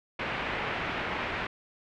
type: low-pass noise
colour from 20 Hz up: white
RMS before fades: -33 dBFS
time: 0.19-1.47 s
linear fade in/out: 5 ms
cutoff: 2500 Hz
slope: 24 dB/octave
effects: none